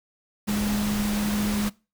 sine tone in noise, 207.7 Hz, G#3, in tune, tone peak -23 dBFS, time 0.47-1.7 s, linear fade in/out 20 ms, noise pink, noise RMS -31 dBFS, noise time 0.47-1.7 s, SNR +5 dB, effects noise-tail reverb RT60 0.3 s tail -22 dB re dry

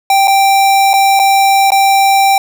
square tone with dropouts, 784 Hz, G5, in tune, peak -7 dBFS, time 0.1-2.38 s, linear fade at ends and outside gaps 2 ms, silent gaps 0.274-0.279 / 0.933-0.938 / 1.193-1.197 / 1.705-1.719 s, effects none

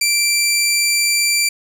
15% pulse tone, 2349 Hz, D7, in tune, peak -7 dBFS, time 0.01-1.49 s, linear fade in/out 5 ms, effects none

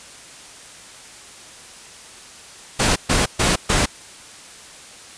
pink noise bursts, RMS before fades -17 dBFS, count 4, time 2.79-3.86 s, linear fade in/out 10 ms, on 170 ms, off 130 ms, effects white hiss -41 dBFS RMS until 5.17 s + resampled to 22050 Hz

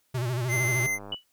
square tone with vibrato, 123.47 Hz, B2, in tune, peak -27 dBFS, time 0.14-0.87 s, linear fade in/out 10 ms, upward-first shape sine, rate 13 Hz, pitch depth 99 cents each way
square tone, 2071 Hz, C7, 18 cents flat, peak -26 dBFS, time 0.48-0.99 s, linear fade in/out 50 ms
click train, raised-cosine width 1 ms, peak -28 dBFS, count 62, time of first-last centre 0.54-1.144 s, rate 101 Hz
sine tone with exponential decay, 2960 Hz, F#7, in tune, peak -25 dBFS, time 1.12-1.24 s, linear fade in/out 5 ms, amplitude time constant 24 ms
effects white hiss -70 dBFS RMS until 1.32 s

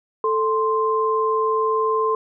sine tone pair together, 440 / 1046.5 Hz, A4 / C6, 0 / 0 cents, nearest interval octave + minor third, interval 1500 cents, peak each -20 dBFS, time 0.24-2.15 s, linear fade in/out 2 ms, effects none

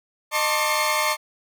sawtooth tone cluster, 613 / 892 / 1068 / 1162 / 2147 Hz, D#5 / A5 / C6 / D6 / C7, -26 / +23 / +35 / -19 / +44 cents, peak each -23 dBFS, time 0.31-1.17 s, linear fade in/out 50 ms, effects none

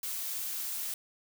blue noise, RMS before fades -36 dBFS, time 0.03-0.94 s, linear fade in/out 2 ms, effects none

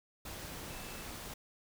sine tone in noise, 2637 Hz, E7, in tune, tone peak -55 dBFS, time 0.7-1.03 s, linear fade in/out 5 ms, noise pink, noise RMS -45 dBFS, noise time 0.25-1.34 s, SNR -13 dB, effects none

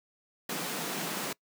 pink high-pass noise, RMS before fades -35 dBFS, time 0.49-1.33 s, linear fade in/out 5 ms, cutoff 150 Hz, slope 96 dB/octave, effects noise-tail reverb RT60 0.1 s tail -24 dB re dry

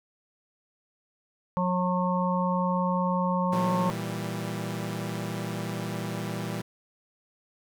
harmonic tone, 181.1 Hz, F#3, 37 cents flat, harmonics 1 / 3 / 5 / 6, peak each -26 / -31 / -30 / -31 dBFS, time 1.57-3.9 s, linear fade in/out 0 ms
sawtooth chord, E diminished, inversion second, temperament equal, 116.54 / 164.81 / 196 Hz, Bb2 / E3 / G3, 0 / 0 / 0 cents, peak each -31 dBFS, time 3.52-6.62 s, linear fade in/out 10 ms
effects none

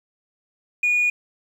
sine tone, 2449 Hz, D#7, 28 cents flat, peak -15 dBFS, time 0.83-1.1 s, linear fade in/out 5 ms, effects tanh soft clip ceiling -14 dBFS + 8-bit

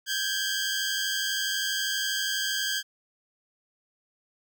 15% pulse tone pair together, 1568 / 1660.3 Hz, G6 / G#6, 0 / -1 cents, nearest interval minor second, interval 99 cents, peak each -22 / -24 dBFS, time 0.06-2.83 s, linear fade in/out 50 ms, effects none

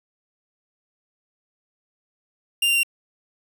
45% pulse tone with pitch steps, 2794 / 2778 / 2762 Hz, F7 / F7 / F7, 0 / -10 / -20 cents, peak -17 dBFS, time 2.62-2.833 s, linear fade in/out 5 ms, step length 71 ms, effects none

